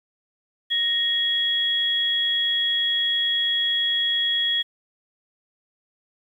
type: tone pair together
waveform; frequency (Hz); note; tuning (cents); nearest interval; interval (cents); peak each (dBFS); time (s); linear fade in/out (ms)
sine; 1864.7 / 3323; A#6 / G#7; 0 / 0; minor seventh; 1000; -28 / -20; 0.7-4.63; 20
effects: 9-bit